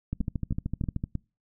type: two click trains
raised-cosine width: 5 ms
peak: -17 / -17 dBFS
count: 13 / 4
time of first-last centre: 0.13-1.039 / 0.21-1.153 s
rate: 13.2 / 3.18 Hz
effects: noise-tail reverb RT60 0.3 s tail -26 dB re dry